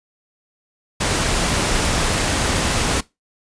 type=noise; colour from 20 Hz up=pink; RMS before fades=-19 dBFS; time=1-3.01 s; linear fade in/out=10 ms; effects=noise-tail reverb RT60 0.2 s tail -20 dB re dry + resampled to 22050 Hz